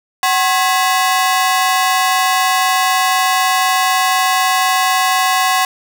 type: ring-modulated tone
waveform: sawtooth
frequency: 914 Hz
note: A#5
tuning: 34 cents flat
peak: -5 dBFS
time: 0.23-5.65 s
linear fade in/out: 2 ms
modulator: 162 Hz
effects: none